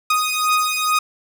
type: beating tone pair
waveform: sawtooth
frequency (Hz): 1244.5 / 1246.8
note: D#6 / D#6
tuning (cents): 0 / +3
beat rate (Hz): 2.3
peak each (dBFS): -16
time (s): 0.1-0.99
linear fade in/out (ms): 5
effects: none